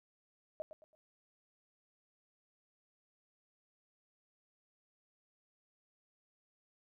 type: tone with echo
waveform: sine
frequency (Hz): 622.3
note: D#5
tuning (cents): 0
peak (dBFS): -37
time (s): 0.6-0.62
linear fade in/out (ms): 0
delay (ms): 110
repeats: 3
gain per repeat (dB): -10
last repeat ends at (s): 0.95
effects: none